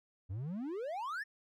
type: exponential sweep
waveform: triangle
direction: up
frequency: 87.31 to 1858 Hz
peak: -35 dBFS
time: 0.29-1.24 s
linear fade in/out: 20 ms
effects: none